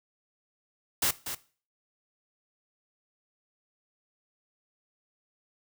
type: noise with echo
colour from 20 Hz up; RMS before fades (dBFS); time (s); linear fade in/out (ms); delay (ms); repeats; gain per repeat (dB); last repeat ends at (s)
white; -26; 1.02-1.11; 5; 240; 1; -9; 1.35
effects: noise-tail reverb RT60 0.4 s tail -18 dB re dry